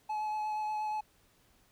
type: tone with vibrato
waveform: triangle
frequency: 854 Hz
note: G#5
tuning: 48 cents sharp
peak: -30 dBFS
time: 0.09-1.01 s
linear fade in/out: 10 ms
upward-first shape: triangle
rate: 8.4 Hz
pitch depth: 16 cents each way
effects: pink hiss -67 dBFS RMS until 1.71 s